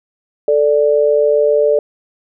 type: tone pair together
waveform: sine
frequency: 440 / 587.3 Hz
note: A4 / D5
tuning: 0 / 0 cents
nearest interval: perfect fourth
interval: 500 cents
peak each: -12 dBFS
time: 0.48-1.79 s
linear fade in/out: 2 ms
effects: none